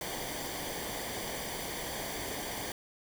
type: noise with comb filter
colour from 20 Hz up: pink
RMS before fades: -38 dBFS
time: 0.01-2.72 s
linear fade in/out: 2 ms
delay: 0.75 ms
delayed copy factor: -0.65
effects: none